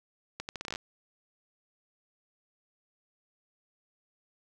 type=accelerating click train; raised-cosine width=0.2 ms; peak=-19 dBFS; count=11; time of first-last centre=0.4-0.759 s; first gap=89 ms; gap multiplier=0.77; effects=none